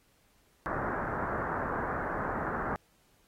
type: low-pass noise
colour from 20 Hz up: white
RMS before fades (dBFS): -34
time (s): 0.66-2.76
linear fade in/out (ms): 0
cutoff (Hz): 1600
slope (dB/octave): 48
effects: pink hiss -68 dBFS RMS until 3.27 s + AAC 48 kbps